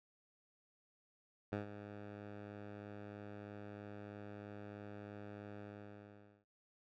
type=tone with ADSR envelope; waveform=10% pulse; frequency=103.1 Hz; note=G#2; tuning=12 cents flat; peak=-28 dBFS; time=1.52-6.45 s; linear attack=6 ms; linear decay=130 ms; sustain=-12 dB; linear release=840 ms; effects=low-pass 2000 Hz 12 dB/octave